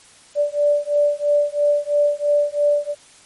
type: beating tone pair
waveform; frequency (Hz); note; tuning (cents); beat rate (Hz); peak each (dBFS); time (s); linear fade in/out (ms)
sine; 583 / 586; D5 / D5; -13 / -4; 3; -18; 0.35-2.95; 50
effects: white hiss -48 dBFS RMS until 3.25 s + MP3 48 kbps